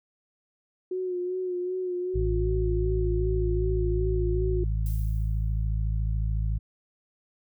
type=tone with vibrato; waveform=sine; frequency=363.9 Hz; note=F#4; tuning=29 cents flat; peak=-27 dBFS; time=0.91-4.64 s; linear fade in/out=5 ms; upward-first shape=sine; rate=2.6 Hz; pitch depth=37 cents each way
type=harmonic tone; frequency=53.9 Hz; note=A1; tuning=35 cents flat; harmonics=1 / 2 / 3; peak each=-25 / -30 / -38 dBFS; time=2.14-6.59 s; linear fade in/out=20 ms
type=noise with exponential decay; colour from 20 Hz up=violet; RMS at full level=-43 dBFS; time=4.86-5.69 s; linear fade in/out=1 ms; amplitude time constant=180 ms
effects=none